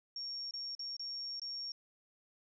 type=tone with dropouts; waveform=sine; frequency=5530 Hz; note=F8; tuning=18 cents flat; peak=-39 dBFS; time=0.16-1.72 s; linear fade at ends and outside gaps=2 ms; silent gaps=0.51-0.537 / 0.751-0.793 / 0.967-0.995 / 1.397-1.417 s; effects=none